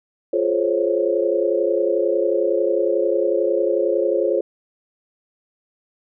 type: chord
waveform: sine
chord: Db major seventh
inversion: first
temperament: equal with one note detuned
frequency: 349.2 / 423.1 / 523.3 / 554.4 Hz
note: F4 / Ab4 / C5 / Db5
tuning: 0 / +32 / 0 / 0 cents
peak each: -22 dBFS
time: 0.33-4.41 s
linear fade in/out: 5 ms
effects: none